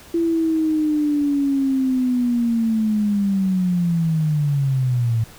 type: linear sweep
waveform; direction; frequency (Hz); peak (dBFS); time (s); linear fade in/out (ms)
sine; down; 337.6 to 111; -16; 0.14-5.24; 5
effects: pink hiss -44 dBFS RMS until 5.38 s